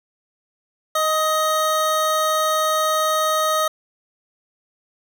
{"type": "tone pair together", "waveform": "square", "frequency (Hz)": [624, 1256.3], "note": ["D#5", "D#6"], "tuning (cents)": [5, 16], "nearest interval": "octave", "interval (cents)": 1211, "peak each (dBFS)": [-22, -20], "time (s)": [0.95, 3.68], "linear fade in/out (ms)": 5, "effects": []}